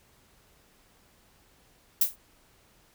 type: noise with exponential decay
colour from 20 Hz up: violet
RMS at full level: -17 dBFS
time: 2.01-2.16 s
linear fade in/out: 5 ms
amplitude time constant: 31 ms
effects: pink hiss -62 dBFS RMS until 2.94 s